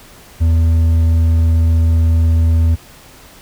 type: tone with hard clipping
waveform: triangle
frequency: 82 Hz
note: E2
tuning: 9 cents flat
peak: -10 dBFS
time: 0.4-2.76 s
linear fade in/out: 20 ms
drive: 7 dB
effects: pink hiss -41 dBFS RMS until 3.41 s